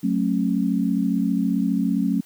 sine chord, F# minor, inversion none, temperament equal with one note detuned, 185 / 220 / 272.1 Hz, F#3 / A3 / C#4, 0 / 0 / -32 cents, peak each -23 dBFS, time 0.03-2.21 s, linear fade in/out 10 ms, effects white hiss -53 dBFS RMS until 2.25 s

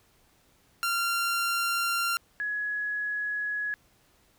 sawtooth / sine tone pair in turn, 1382 / 1681.6 Hz, F6 / G#6, -19 / +21 cents, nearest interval minor third, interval 340 cents, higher second, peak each -22 / -28 dBFS, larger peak first, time 0.83-2.17 / 2.4-3.74 s, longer neither, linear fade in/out 0 ms, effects pink hiss -64 dBFS RMS until 4.38 s

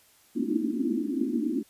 pink band-pass noise, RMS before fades -28 dBFS, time 0.35-1.63 s, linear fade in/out 10 ms, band 220 to 350 Hz, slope 96 dB/octave, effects white hiss -60 dBFS RMS until 1.69 s + resampled to 32000 Hz

